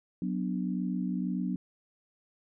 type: chord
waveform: sine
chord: B minor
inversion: second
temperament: equal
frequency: 185 / 246.9 / 293.7 Hz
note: F#3 / B3 / D4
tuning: 0 / 0 / 0 cents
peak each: -31 / -34 / -37 dBFS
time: 0.22-1.56 s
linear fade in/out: 2 ms
effects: none